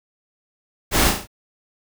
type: noise with echo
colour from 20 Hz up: pink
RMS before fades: -17 dBFS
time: 0.91-1.13 s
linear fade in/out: 50 ms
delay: 36 ms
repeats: 4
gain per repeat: -5 dB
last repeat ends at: 1.274 s
effects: none